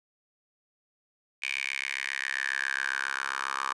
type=tone with high-pass filter sweep; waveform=10% pulse; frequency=67.4 Hz; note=C#2; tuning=48 cents flat; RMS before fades=-32 dBFS; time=1.42-3.73 s; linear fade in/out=10 ms; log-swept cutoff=2400 to 1200 Hz; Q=6.7; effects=resampled to 22050 Hz